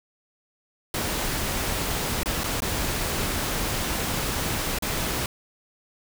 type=noise with dropouts; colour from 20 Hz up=pink; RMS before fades=-27 dBFS; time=0.94-5.26 s; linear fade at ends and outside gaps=2 ms; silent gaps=2.233-2.258 / 2.436-2.441 / 2.604-2.62 / 4.787-4.823 s; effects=none